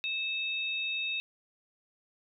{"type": "tone pair together", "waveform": "sine", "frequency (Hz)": [2618, 3729], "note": ["E7", "A#7"], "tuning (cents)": [-13, 0], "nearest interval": "tritone", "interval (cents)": 613, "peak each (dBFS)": [-32, -35], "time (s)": [0.04, 1.2], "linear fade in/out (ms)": 0, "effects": []}